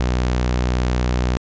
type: tone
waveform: sawtooth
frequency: 61.74 Hz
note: B1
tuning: in tune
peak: -13 dBFS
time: 0-1.37 s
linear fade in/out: 0 ms
effects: resampled to 16000 Hz